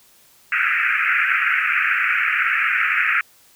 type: band-pass noise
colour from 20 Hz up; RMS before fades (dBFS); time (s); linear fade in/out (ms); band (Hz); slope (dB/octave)
pink; -19; 0.52-3.21; 2; 1300 to 2600; 96
effects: white hiss -53 dBFS RMS until 3.55 s